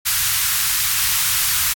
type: band-stop noise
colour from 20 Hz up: white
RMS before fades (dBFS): -18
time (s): 0.05-1.74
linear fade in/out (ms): 20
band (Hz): 130 to 1100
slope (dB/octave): 24
effects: AAC 64 kbps